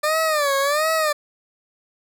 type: tone with vibrato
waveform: 20% pulse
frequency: 594 Hz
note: D5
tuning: 20 cents sharp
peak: -13 dBFS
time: 0.03-1.13 s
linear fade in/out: 10 ms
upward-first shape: sine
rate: 1.4 Hz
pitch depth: 140 cents each way
effects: none